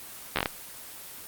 slowing click train, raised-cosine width 0.3 ms, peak -8 dBFS, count 6, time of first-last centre 0.36-0.458 s, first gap 12 ms, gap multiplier 1.25, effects white hiss -43 dBFS RMS until 1.27 s + Opus 24 kbps

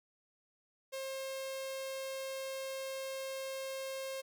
sawtooth tone with notch filter, 534 Hz, C5, 35 cents sharp, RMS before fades -41 dBFS, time 0.92-4.22 s, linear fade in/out 20 ms, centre 1300 Hz, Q 1.3, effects none

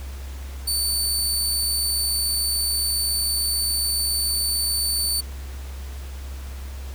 20% pulse tone, 4527 Hz, C#8, 36 cents sharp, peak -15 dBFS, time 0.67-5.21 s, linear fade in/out 10 ms, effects added 67 Hz sine -31 dBFS peak until 6.94 s + pink hiss -44 dBFS RMS until 6.94 s

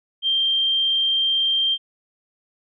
sine tone, 3169 Hz, G7, 18 cents sharp, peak -17 dBFS, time 0.22-1.78 s, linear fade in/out 50 ms, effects none

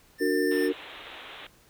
square tone, 1788 Hz, A6, 27 cents sharp, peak -32 dBFS, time 0.18-0.7 s, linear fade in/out 50 ms
sine chord, D augmented, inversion none, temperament just, 293.7 / 367.1 / 458.9 Hz, D4 / F#4 / A#4, 0 / -14 / -27 cents, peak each -27 dBFS, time 0.2-0.73 s, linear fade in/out 20 ms
white band-pass noise, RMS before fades -44 dBFS, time 0.51-1.47 s, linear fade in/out 5 ms, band 270 to 3800 Hz, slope 96 dB/octave
effects pink hiss -59 dBFS RMS until 1.69 s

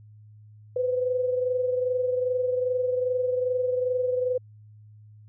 sine tone pair together, 501 / 523.5 Hz, B4 / C5, +25 / +1 cents, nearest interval minor second, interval 76 cents, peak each -23 / -32 dBFS, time 0.76-4.38 s, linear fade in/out 5 ms, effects added 106 Hz sine -47 dBFS peak until 5.28 s

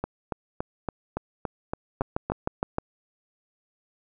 two click trains, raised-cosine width 1 ms, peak -11 / -14 dBFS, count 6 / 9, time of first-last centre 2.01-2.784 / 0.04-2.3 s, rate 6.46 / 3.54 Hz, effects none

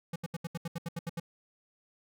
square tone bursts, 168.1 Hz, E3, 34 cents sharp, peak -34 dBFS, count 11, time 0.13-1.199 s, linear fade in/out 5 ms, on 29 ms, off 75 ms, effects none

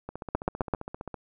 two click trains, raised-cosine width 1 ms, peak -11 / -22 dBFS, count 4 / 17, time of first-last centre 0.35-0.738 / 0.09-1.143 s, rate 7.74 / 15.2 Hz, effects none

